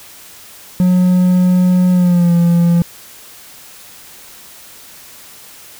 triangle tone with pitch glide, 181.5 to 171.31 Hz, F#3 to F3, -33 to -33 cents, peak -6 dBFS, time 0.8-2.82 s, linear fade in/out 0 ms, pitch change -100 cents, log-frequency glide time 1.92-2.33 s, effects white hiss -38 dBFS RMS until 5.79 s

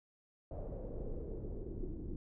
brown noise with low-pass filter sweep, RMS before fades -42 dBFS, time 0.51-2.16 s, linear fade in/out 2 ms, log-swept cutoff 610 to 310 Hz, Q 4.2, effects none

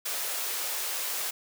white high-pass noise, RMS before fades -32 dBFS, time 0.05-1.31 s, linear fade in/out 10 ms, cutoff 400 Hz, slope 24 dB/octave, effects none

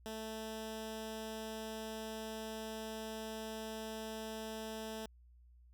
10% pulse tone with notch filter, 220 Hz, A3, in tune, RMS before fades -44 dBFS, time 0.06-5.06 s, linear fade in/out 0 ms, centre 1200 Hz, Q 1.7, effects added 60 Hz sine -59 dBFS peak until 5.73 s

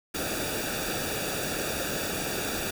pink noise with comb filter, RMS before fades -31 dBFS, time 0.14-2.71 s, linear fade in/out 10 ms, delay 0.96 ms, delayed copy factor -0.75, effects none

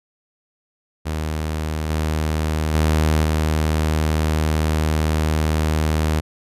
sawtooth tone with level steps, 77.78 Hz, D#2, in tune, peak -18 / -15 / -11 / -13 dBFS, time 1.05-6.21 s, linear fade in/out 20 ms, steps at 1.9 / 2.74 / 3.24 s, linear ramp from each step 2 ms, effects resampled to 32000 Hz

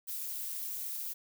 violet noise with amplitude modulation, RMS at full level -35 dBFS, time 0.07-1.14 s, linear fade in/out 20 ms, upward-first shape sine, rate 233 Hz, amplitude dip 80%, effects none

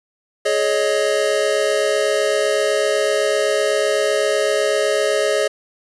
square chord, Ab suspended fourth, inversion none, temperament equal with one note detuned, 420.9 / 554.4 / 622.3 Hz, Ab4 / Db5 / Eb5, +23 / 0 / 0 cents, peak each -21 dBFS, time 0.45-5.48 s, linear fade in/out 10 ms, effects resampled to 24000 Hz + 7-bit

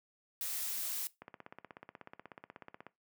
blue noise, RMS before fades -38 dBFS, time 0.41-1.07 s, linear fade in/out 0 ms
click train, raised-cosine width 0.5 ms, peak -32 dBFS, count 28, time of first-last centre 1.22-2.866 s, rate 16.4 Hz
effects noise-tail reverb RT60 0.2 s tail -19 dB re dry + high-pass 150 Hz 12 dB/octave

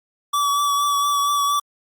square tone with vibrato, 1147 Hz, D6, 41 cents flat, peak -18 dBFS, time 0.33-1.6 s, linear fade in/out 10 ms, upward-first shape triangle, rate 4.3 Hz, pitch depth 25 cents each way, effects Opus 48 kbps

